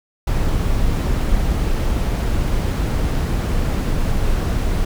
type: noise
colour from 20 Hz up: brown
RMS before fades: -18 dBFS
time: 0.27-4.85 s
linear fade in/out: 5 ms
effects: none